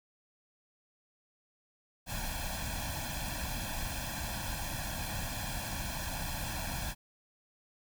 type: noise with comb filter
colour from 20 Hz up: pink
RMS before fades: -37 dBFS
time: 2.06-6.95 s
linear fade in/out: 50 ms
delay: 1.2 ms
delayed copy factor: +0.95
effects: none